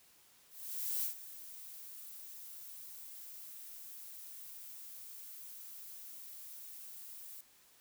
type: noise with ADSR envelope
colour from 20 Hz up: violet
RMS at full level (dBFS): -35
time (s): 0.49-7.41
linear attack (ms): 540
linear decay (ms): 110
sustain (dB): -15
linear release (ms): 4
effects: white hiss -65 dBFS RMS until 7.8 s